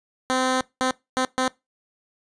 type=tone bursts at uneven times; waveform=10% pulse; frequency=258 Hz; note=C4; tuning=24 cents flat; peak=-12 dBFS; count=4; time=0.3-0.61 / 0.81-0.91 / 1.17-1.25 / 1.38-1.48 s; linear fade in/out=0 ms; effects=noise-tail reverb RT60 0.2 s tail -21 dB re dry + resampled to 22050 Hz